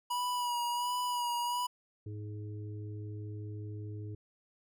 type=tone with vibrato; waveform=square; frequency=972 Hz; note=B5; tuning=28 cents flat; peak=-32 dBFS; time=0.1-1.67 s; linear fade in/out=10 ms; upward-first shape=sine; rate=1.4 Hz; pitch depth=29 cents each way
type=harmonic tone; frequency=105.1 Hz; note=G#2; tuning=21 cents sharp; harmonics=1 / 3 / 4; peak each=-39 / -49 / -51 dBFS; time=2.06-4.15 s; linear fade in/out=5 ms
effects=none